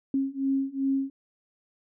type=beating tone pair; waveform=sine; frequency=269.6 / 272.2 Hz; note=C#4 / C#4; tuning=-48 / -31 cents; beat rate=2.6 Hz; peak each=-28 / -27 dBFS; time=0.14-1.1 s; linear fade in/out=2 ms; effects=none